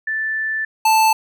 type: tone pair in turn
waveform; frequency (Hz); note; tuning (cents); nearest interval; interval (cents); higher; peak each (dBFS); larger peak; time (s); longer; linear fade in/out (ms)
sine / square; 1760 / 880; A6 / A5; 0 / 0; octave; 1200; first; -19 / -12; second; 0.07-0.65 / 0.85-1.13; first; 5
effects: none